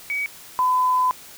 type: tone pair in turn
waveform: sine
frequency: 2266 / 1009.4 Hz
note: C#7 / B5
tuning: +37 / +38 cents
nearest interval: octave + major second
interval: 1399 cents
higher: first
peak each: -22 / -16 dBFS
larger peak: second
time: 0.1-0.26 / 0.59-1.11 s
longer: second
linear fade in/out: 0 ms
effects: white hiss -43 dBFS RMS until 1.37 s